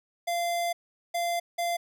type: tone bursts at uneven times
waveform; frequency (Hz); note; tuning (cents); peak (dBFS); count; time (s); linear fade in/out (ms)
square; 690; F5; -21; -27; 3; 0.27-0.73 / 1.14-1.4 / 1.58-1.77; 10
effects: none